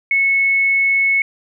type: tone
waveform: sine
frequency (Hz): 2199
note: C#7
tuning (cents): -14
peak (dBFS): -12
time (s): 0.11-1.22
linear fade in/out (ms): 2
effects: none